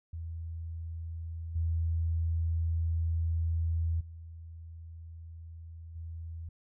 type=tone with level steps; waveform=sine; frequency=82.41 Hz; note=E2; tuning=in tune; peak=-36 / -27 / -43 / -38 dBFS; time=0.13-6.49 s; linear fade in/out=5 ms; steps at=1.55 / 4 / 5.95 s; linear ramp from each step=10 ms; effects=none